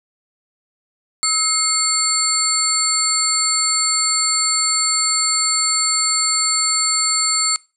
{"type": "tone cluster", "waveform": "sine", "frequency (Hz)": [1292, 2134, 4423, 7430, 8940], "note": ["E6", "C7", "C#8", "A#8", "C#9"], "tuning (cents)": [-35, 34, -5, -7, 14], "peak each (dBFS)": [-25, -26, -19, -19, -25], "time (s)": [1.23, 7.56], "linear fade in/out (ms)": 0, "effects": ["noise-tail reverb RT60 0.3 s tail -23 dB re dry"]}